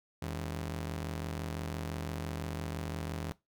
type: ring-modulated tone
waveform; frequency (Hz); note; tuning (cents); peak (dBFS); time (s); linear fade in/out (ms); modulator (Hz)
sawtooth; 120.5; B2; -42; -29; 0.22-3.32; 0; 37.3
effects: noise-tail reverb RT60 0.2 s tail -19 dB re dry